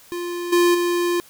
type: tone with level steps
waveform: square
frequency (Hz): 349.2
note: F4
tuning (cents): 0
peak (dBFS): -26 / -14 / -19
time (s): 0.12-1.2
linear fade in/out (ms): 0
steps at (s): 0.52 / 0.74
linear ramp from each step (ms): 10
effects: white hiss -49 dBFS RMS until 1.29 s